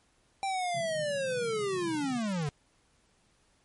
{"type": "linear sweep", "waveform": "square", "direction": "down", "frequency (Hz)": [791, 138.59], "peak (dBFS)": -30, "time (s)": [0.43, 2.49], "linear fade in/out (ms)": 0}
{"type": "band-pass noise", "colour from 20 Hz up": "pink", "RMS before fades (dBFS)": -45, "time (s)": [0.74, 2.19], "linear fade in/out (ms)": 0, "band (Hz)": [130, 200], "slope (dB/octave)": 48}
{"effects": ["pink hiss -68 dBFS RMS until 3.64 s", "MP3 48 kbps"]}